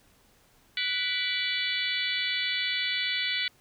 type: harmonic tone with a mistuned harmonic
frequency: 493.9 Hz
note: B4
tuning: in tune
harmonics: 3 / 4 / 5 / 6 / 7 / 8 / 9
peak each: -38 / -33 / -33 / -34 / -33 / -35 / -38 dBFS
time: 0.77-3.48 s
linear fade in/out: 2 ms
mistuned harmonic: 5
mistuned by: -110 cents
effects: pink hiss -62 dBFS RMS until 3.6 s